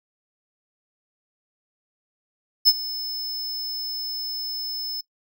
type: tone with ADSR envelope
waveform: square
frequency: 5230 Hz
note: E8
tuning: 15 cents flat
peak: -10 dBFS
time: 2.65-5.01 s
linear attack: 30 ms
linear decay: 46 ms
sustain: -18 dB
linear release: 6 ms
effects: noise-tail reverb RT60 0.1 s tail -19 dB re dry